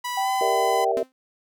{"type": "tone with pitch glide", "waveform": "sawtooth", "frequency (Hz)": [983, 1009.5], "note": ["B5", "B5"], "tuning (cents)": [-8, 38], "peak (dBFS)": -23, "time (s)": [0.04, 0.85], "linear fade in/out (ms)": 10, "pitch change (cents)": 46, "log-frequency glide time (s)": [0.2, 0.29]}
{"type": "tone", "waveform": "sine", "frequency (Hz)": 776, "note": "G5", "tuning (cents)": -18, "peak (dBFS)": -22, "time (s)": [0.17, 0.92], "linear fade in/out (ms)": 5}
{"type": "chord", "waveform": "sine", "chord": "E half-diminished seventh", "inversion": "first", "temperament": "equal", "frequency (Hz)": [392, 466.2, 587.3, 659.3], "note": ["G4", "Bb4", "D5", "E5"], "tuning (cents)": [0, 0, 0, 0], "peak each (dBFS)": [-28, -25, -30, -26], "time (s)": [0.41, 1.03], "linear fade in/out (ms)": 2}
{"type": "tone with exponential decay", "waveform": "sawtooth", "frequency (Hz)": 259.7, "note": "C4", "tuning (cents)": -13, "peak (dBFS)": -24, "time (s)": [0.97, 1.12], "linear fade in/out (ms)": 0, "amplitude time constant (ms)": 31}
{"effects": []}